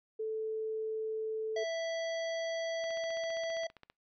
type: tone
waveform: sine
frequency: 438.5 Hz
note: A4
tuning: 6 cents flat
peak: -33 dBFS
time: 0.19-1.64 s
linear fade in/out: 10 ms
type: harmonic tone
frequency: 659.3 Hz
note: E5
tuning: in tune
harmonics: 1 / 3 / 5 / 7 / 9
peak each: -33 / -43 / -47 / -50 / -52 dBFS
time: 1.56-3.67 s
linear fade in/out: 5 ms
type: click train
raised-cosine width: 0.3 ms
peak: -35 dBFS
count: 17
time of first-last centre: 2.84-3.9 s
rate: 15.1 Hz
effects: noise-tail reverb RT60 0.2 s tail -26 dB re dry